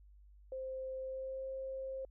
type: tone with pitch glide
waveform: sine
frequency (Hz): 523.3 to 530.6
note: C5 to C5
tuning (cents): 0 to +24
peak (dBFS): -39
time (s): 0.52-2.05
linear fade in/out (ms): 2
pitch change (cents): +24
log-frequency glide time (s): 0.99-1.47
effects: added 50 Hz sine -57 dBFS peak until 2.1 s